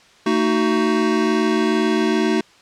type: chord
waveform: square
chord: D# diminished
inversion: second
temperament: just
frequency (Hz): 224 / 311.1 / 373.4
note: A3 / D#4 / F#4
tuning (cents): +31 / 0 / +16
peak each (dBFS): -21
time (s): 0.26-2.41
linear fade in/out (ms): 5
effects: white hiss -50 dBFS RMS until 2.61 s + low-pass 5000 Hz 12 dB/octave